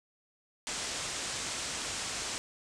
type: low-pass noise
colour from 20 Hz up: white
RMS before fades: -37 dBFS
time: 0.67-2.38 s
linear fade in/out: 0 ms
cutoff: 8600 Hz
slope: 48 dB/octave
effects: none

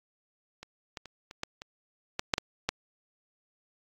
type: clicks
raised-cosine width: 0.2 ms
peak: -26 / -21 / -27 / -27 / -15 / -24 / -12 / -6 / -10 / -9 dBFS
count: 10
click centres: 0.63 / 0.972 / 1.057 / 1.311 / 1.434 / 1.619 / 2.194 / 2.338 / 2.381 / 2.69 s
effects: AAC 48 kbps

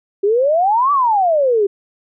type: exponential two-way sweep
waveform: sine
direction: up then down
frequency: 386.5 to 1174.7 to 386.5 Hz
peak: -11 dBFS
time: 0.23-1.67 s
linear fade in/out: 10 ms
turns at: 0.92 s
effects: none

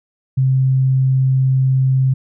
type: tone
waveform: sine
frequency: 131.8 Hz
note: C3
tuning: 13 cents sharp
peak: -11 dBFS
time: 0.37-2.14 s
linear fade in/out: 10 ms
effects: none

